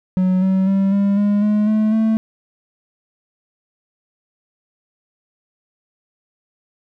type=tone with pitch steps; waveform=triangle; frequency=185 / 189.76 / 194.65 / 199.66 / 204.8 / 210.1 / 215.5 / 221 Hz; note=F#3 / F#3 / G3 / G3 / G#3 / G#3 / A3 / A3; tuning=0 / +44 / -12 / +32 / -24 / +20 / -36 / +8 cents; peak=-11 dBFS; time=0.17-2.17 s; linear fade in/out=0 ms; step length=250 ms; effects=none